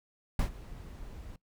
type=noise with ADSR envelope; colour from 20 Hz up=brown; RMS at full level=-25 dBFS; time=0.39-1.36 s; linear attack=3 ms; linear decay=100 ms; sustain=-20 dB; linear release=3 ms; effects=noise-tail reverb RT60 0.1 s tail -20 dB re dry